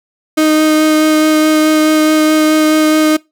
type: tone with vibrato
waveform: 35% pulse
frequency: 310 Hz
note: D#4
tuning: 6 cents flat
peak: -6 dBFS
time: 0.37-3.17 s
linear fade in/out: 10 ms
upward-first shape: sine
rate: 4.7 Hz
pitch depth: 9 cents each way
effects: noise-tail reverb RT60 0.2 s tail -22 dB re dry